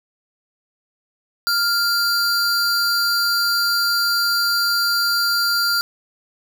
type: tone pair together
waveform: square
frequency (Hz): 1396.9 / 4704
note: F6 / D8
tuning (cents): 0 / +2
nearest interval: octave + major sixth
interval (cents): 2102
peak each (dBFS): -20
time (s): 1.47-5.81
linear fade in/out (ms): 0
effects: 8-bit